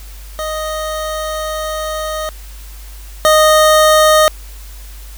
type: tone pair in turn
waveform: 25% pulse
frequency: 622.3 / 619.5 Hz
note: D#5 / D#5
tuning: 0 / -8 cents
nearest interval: unison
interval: 8 cents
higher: first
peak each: -15 / -3 dBFS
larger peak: second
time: 0.39-2.29 / 3.25-4.28 s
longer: first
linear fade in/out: 0 ms
effects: added 50 Hz sine -30 dBFS peak until 5.17 s + white hiss -40 dBFS RMS until 5.17 s